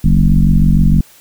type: tone with frequency modulation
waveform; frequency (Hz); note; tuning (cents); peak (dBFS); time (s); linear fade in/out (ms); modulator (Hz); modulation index
sine; 101.1; G#2; -46; -6; 0.04-1.01; 5; 46.5; 2.5
effects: white hiss -44 dBFS RMS until 1.2 s